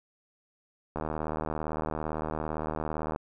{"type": "click train", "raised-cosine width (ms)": 1, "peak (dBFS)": -18, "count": 172, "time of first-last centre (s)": [0.96, 3.161], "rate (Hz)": 77.7, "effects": []}